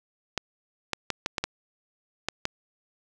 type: clicks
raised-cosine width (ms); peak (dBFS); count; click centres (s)
0.2; -9; 8; 0.377 / 0.933 / 1.103 / 1.261 / 1.382 / 1.44 / 2.286 / 2.454
effects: none